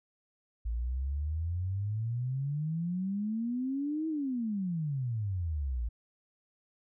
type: exponential two-way sweep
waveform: sine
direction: up then down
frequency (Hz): 55 to 323.2 to 55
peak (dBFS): -30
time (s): 0.65-5.89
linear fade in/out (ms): 10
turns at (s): 4.08
effects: none